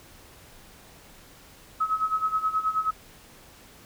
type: tone with tremolo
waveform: sine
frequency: 1283 Hz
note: E6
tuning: 47 cents flat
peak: -20 dBFS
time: 1.8-2.91 s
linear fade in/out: 10 ms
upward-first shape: sine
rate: 9.4 Hz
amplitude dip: 80%
effects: pink hiss -51 dBFS RMS until 3.85 s